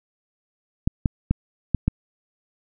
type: clicks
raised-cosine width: 5 ms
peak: -6 dBFS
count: 5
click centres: 0.875 / 1.058 / 1.31 / 1.747 / 1.88 s
effects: none